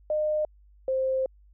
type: tone pair in turn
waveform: sine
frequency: 610 / 525.3 Hz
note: D#5 / C5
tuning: -34 / +7 cents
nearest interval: minor third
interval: 259 cents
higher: first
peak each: -23 dBFS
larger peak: neither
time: 0.1-0.45 / 0.88-1.26 s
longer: second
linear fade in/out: 2 ms
effects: added 50 Hz sine -53 dBFS peak until 1.53 s